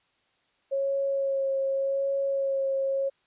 sine tone with vibrato, 546 Hz, C#5, 26 cents flat, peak -24 dBFS, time 0.71-3.1 s, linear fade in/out 20 ms, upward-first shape sine, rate 0.86 Hz, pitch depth 16 cents each way, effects white hiss -69 dBFS RMS until 3.26 s + resampled to 8000 Hz

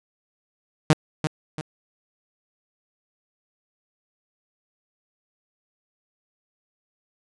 sawtooth tone with echo, 154.8 Hz, D#3, 9 cents flat, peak -9 dBFS, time 0.9-0.93 s, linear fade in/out 0 ms, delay 340 ms, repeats 2, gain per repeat -8 dB, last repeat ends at 1.61 s, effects resampled to 22050 Hz

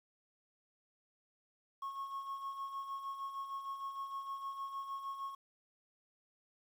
triangle tone with tremolo, 1094 Hz, C#6, 23 cents flat, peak -35 dBFS, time 1.82-5.35 s, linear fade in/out 5 ms, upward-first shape sine, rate 6.5 Hz, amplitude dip 60%, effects tanh soft clip ceiling -33 dBFS + 11-bit

